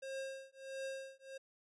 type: tone with tremolo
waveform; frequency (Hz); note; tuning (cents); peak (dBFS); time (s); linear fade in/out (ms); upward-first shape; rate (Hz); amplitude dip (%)
square; 536; C5; +42; -40; 0.02-1.38; 10; triangle; 1.5; 100
effects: resampled to 22050 Hz